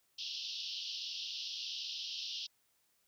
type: band-pass noise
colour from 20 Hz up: pink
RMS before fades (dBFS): -42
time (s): 0.18-2.47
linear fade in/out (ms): 10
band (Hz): 2800 to 5600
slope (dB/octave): 96
effects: white hiss -75 dBFS RMS until 3.07 s